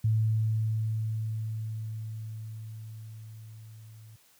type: tone with level ramp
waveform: sine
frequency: 110 Hz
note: A2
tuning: in tune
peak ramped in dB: -21 to -47 dBFS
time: 0.04-4.16 s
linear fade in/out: 5 ms
effects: white hiss -62 dBFS RMS until 4.39 s + high-pass 60 Hz 12 dB/octave